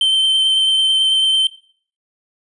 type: tone with vibrato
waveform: triangle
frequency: 3104 Hz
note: G7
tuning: 18 cents flat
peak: -10 dBFS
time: 0.01-1.47 s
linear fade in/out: 2 ms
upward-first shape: triangle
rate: 9.1 Hz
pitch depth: 15 cents each way
effects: noise-tail reverb RT60 0.5 s tail -20 dB re dry + resampled to 24000 Hz